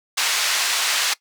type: band-pass noise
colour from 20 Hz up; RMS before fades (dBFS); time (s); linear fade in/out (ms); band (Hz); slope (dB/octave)
white; -21; 0.17-1.14; 10; 1000 to 5700; 12
effects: noise-tail reverb RT60 0.1 s tail -20 dB re dry